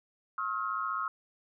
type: tone cluster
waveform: sine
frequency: 1081 / 1277 / 1392 Hz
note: C#6 / D#6 / F6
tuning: -44 / +45 / -6 cents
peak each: -36 / -33 / -37 dBFS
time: 0.38-1.08 s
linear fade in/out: 2 ms
effects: none